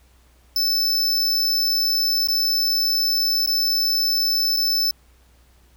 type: tone with dropouts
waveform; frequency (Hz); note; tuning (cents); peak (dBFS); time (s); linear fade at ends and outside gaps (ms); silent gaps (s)
square; 5274; E8; 0; -18; 0.56-4.91; 2; 2.273-2.285 / 3.462-3.474 / 4.565-4.57
effects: added 61 Hz sine -53 dBFS peak until 5.76 s + pink hiss -59 dBFS RMS until 5.76 s